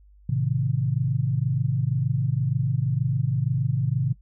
sine chord, A diminished, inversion none, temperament just, 110 / 132 / 158.4 Hz, A2 / C3 / Eb3, 0 / +16 / +31 cents, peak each -27 / -23 / -28 dBFS, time 0.29-4.13 s, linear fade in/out 5 ms, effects noise-tail reverb RT60 0.1 s tail -18 dB re dry + added 50 Hz sine -50 dBFS peak until 4.21 s

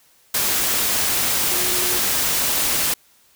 sine tone in noise, 360.7 Hz, F#4, 44 cents flat, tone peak -31 dBFS, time 1.51-1.99 s, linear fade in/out 5 ms, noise white, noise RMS -20 dBFS, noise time 0.34-2.94 s, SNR -14 dB, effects white hiss -56 dBFS RMS until 3.35 s

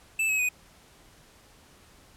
square tone with pitch steps, 2637 / 2562 / 2489 Hz, E7 / E7 / D#7, 0 / -50 / 0 cents, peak -24 dBFS, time 0.19-0.49 s, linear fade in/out 5 ms, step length 100 ms, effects pink hiss -56 dBFS RMS until 2.16 s + low-pass 12000 Hz 12 dB/octave

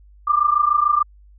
sine tone pair together, 1177 / 1203.8 Hz, D6 / D6, +3 / +42 cents, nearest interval unison, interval 39 cents, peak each -17 dBFS, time 0.27-1.03 s, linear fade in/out 10 ms, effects added 50 Hz sine -45 dBFS peak until 1.38 s

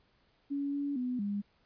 sine tone with pitch steps, 281.9 / 284.2 / 249.8 / 203 Hz, C#4 / C#4 / B3 / G#3, +29 / +43 / +20 / -39 cents, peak -31 dBFS, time 0.5-1.42 s, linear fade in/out 20 ms, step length 230 ms, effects pink hiss -70 dBFS RMS until 1.65 s + resampled to 11025 Hz

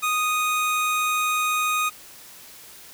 25% pulse tone, 1242 Hz, D#6, 3 cents flat, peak -17 dBFS, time 0.02-1.9 s, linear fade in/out 20 ms, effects white hiss -45 dBFS RMS until 2.93 s

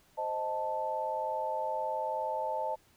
sine chord, A diminished, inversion first, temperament equal, 523.3 / 622.3 / 880 Hz, C5 / Eb5 / A5, 0 / 0 / 0 cents, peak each -38 / -36 / -33 dBFS, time 0.17-2.76 s, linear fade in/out 20 ms, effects pink hiss -65 dBFS RMS until 2.96 s

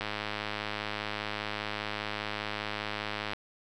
click train, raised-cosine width 0.3 ms, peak -17 dBFS, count 350, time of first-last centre 0.01-3.334 s, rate 105 Hz, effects none

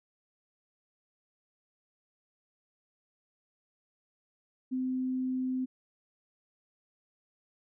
sine tone, 257.3 Hz, C4, 29 cents flat, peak -29 dBFS, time 4.71-5.66 s, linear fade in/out 20 ms, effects none

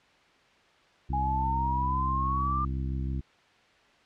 harmonic tone, 66.1 Hz, C2, 18 cents sharp, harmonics 1 / 2 / 3 / 4 / 5, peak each -30 / -34 / -40 / -42 / -45 dBFS, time 1.09-3.21 s, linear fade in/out 10 ms
sine exponential sweep, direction up, 825 to 1200 Hz, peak -27 dBFS, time 1.13-2.65 s, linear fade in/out 5 ms
effects white hiss -60 dBFS RMS until 4.05 s + low-pass 3000 Hz 12 dB/octave

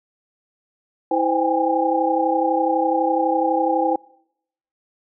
sine tone cluster, 325.8 / 515 / 789 / 821 Hz, E4 / C5 / G5 / G#5, -20 / -28 / +11 / -20 cents, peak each -22 dBFS, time 1.11-3.96 s, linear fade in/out 5 ms, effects noise-tail reverb RT60 0.8 s tail -25 dB re dry

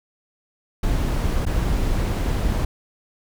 brown noise with dropouts, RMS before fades -21 dBFS, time 0.83-2.65 s, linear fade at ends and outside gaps 5 ms, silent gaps 1.454-1.464 s, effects none

